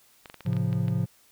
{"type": "clicks", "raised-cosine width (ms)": 0.3, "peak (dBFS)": -26, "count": 9, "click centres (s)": [0.258, 0.299, 0.343, 0.407, 0.463, 0.531, 0.567, 0.729, 0.882]}
{"type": "chord", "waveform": "triangle", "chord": "A augmented", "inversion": "none", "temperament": "equal with one note detuned", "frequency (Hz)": [110, 135.27, 174.61], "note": ["A2", "C#3", "E#3"], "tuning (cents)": [0, -42, 0], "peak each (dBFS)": -26, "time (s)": [0.45, 1.06], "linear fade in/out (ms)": 20}
{"effects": ["white hiss -60 dBFS RMS until 1.31 s"]}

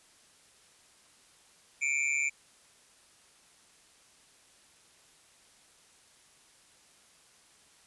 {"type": "tone with amplitude modulation", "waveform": "square", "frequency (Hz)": 2349, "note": "D7", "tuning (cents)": 0, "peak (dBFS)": -24, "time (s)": [1.81, 2.3], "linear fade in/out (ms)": 20, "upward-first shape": "sine", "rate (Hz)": 141, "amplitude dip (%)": 90, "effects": ["white hiss -61 dBFS RMS until 7.86 s", "resampled to 24000 Hz"]}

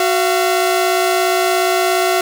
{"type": "tone pair together", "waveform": "sawtooth", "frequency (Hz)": [370, 682.9], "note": ["F#4", "F5"], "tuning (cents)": [0, -39], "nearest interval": "major seventh", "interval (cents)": 1061, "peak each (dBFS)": -12, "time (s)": [0, 2.21], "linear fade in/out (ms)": 2, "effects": []}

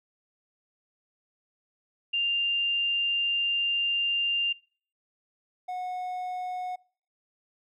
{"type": "tone pair in turn", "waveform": ["sine", "triangle"], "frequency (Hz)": [2794, 730.5], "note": ["F7", "F#5"], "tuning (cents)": [0, -22], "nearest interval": "octave + major seventh", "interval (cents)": 2322, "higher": "first", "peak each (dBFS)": [-24, -29], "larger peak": "first", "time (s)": [[2.13, 4.53], [5.68, 6.76]], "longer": "first", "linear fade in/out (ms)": 10, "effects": ["noise-tail reverb RT60 0.5 s tail -25 dB re dry"]}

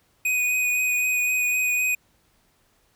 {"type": "tone with vibrato", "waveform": "square", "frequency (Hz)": 2489, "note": "D#7", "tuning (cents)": 0, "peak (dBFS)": -21, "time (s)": [0.25, 1.95], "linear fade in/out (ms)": 5, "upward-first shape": "sine", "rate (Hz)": 3.9, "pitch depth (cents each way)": 14, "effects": ["pink hiss -64 dBFS RMS until 2.95 s"]}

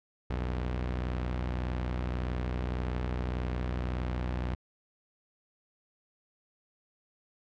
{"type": "tone pair together", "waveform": "sawtooth", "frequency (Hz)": [61.74, 86.51], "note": ["B1", "F2"], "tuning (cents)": [0, -16], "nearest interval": "tritone", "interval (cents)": 584, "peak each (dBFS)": [-27, -36], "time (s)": [0.3, 4.55], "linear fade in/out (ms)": 5, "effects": ["low-pass 3000 Hz 12 dB/octave"]}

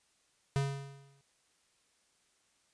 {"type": "tone with exponential decay", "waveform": "square", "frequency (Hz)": 138.59, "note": "C#3", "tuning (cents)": 0, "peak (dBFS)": -27, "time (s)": [0.56, 1.21], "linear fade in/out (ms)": 0, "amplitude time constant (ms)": 140, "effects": ["white hiss -72 dBFS RMS until 2.73 s", "resampled to 22050 Hz"]}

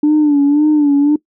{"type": "tone with vibrato", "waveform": "sine", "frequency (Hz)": 293.7, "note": "D4", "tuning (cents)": 0, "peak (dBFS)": -6, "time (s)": [0.03, 1.16], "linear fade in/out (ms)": 5, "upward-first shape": "sine", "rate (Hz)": 1.9, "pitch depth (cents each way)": 68, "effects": ["noise-tail reverb RT60 0.1 s tail -21 dB re dry", "tanh soft clip ceiling -5 dBFS"]}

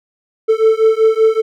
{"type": "beating tone pair", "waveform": "triangle", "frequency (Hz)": [440, 445.2], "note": ["A4", "A4"], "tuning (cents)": [0, 20], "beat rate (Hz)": 5.2, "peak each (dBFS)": -10, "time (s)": [0.48, 1.42], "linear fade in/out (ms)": 20, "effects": []}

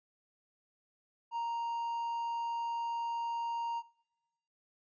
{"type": "tone", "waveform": "triangle", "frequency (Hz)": 932.3, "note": "A#5", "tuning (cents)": 0, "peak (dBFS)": -31, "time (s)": [1.31, 3.83], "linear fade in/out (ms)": 50, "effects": ["noise-tail reverb RT60 1.0 s tail -23 dB re dry", "resampled to 16000 Hz"]}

